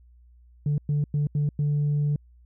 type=tone bursts at uneven times; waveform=sine; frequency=146.6 Hz; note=D3; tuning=3 cents flat; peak=-19 dBFS; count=5; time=0.66-0.78 / 0.89-1.04 / 1.14-1.27 / 1.35-1.49 / 1.59-2.16 s; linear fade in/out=2 ms; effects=tanh soft clip ceiling -19 dBFS + added 60 Hz sine -51 dBFS peak until 2.45 s